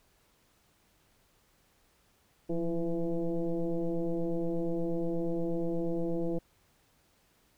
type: tone with frequency modulation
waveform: sine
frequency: 164.81 Hz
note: E3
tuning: in tune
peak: -28 dBFS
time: 2.49-6.39 s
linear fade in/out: 10 ms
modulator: 169 Hz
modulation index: 2.2
effects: pink hiss -68 dBFS RMS until 7.57 s